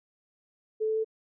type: tone with pitch steps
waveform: sine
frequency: 435.3 / 438.1 / 440.9 Hz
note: A4 / A4 / A4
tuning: -19 / -7 / +4 cents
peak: -25 dBFS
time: 0.8-1.046 s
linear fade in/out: 20 ms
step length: 82 ms
effects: none